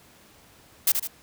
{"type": "noise with echo", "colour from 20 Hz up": "blue", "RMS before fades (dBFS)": -19, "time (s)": [0.87, 0.92], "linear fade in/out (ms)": 5, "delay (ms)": 77, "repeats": 2, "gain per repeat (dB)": -6, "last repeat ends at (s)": 1.074, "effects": ["pink hiss -54 dBFS RMS until 1.22 s", "high-pass 60 Hz 12 dB/octave"]}